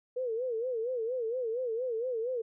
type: tone with vibrato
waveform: sine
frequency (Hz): 478.3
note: A#4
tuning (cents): +44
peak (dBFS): -30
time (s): 0.16-2.42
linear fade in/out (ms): 10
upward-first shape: sine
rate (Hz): 4.3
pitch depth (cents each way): 140
effects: none